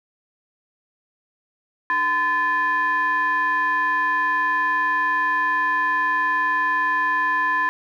triangle ring-modulated tone, 359.7 Hz, F#4, 49 cents flat, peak -13 dBFS, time 1.9-7.69 s, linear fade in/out 0 ms, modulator 1380 Hz, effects none

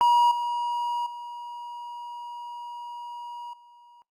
triangle tone with level steps, 957 Hz, A#5, 45 cents sharp, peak -14 / -23 / -33 / -48 dBFS, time 0.01-4.02 s, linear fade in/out 0 ms, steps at 0.31 / 1.06 / 3.53 s, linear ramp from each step 5 ms, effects noise-tail reverb RT60 0.2 s tail -25 dB re dry + Opus 48 kbps

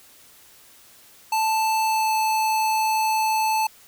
square tone with pitch glide, 880 to 874.4 Hz, A5 to A5, 0 to -11 cents, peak -20 dBFS, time 1.32-3.67 s, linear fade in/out 5 ms, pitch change -11 cents, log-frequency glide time 1.85-2.15 s, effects white hiss -51 dBFS RMS until 3.87 s

